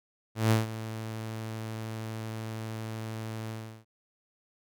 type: tone with ADSR envelope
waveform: sawtooth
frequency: 110.9 Hz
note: A2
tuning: 14 cents sharp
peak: -16 dBFS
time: 0.35-3.85 s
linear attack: 160 ms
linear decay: 150 ms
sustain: -15 dB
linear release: 350 ms
effects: none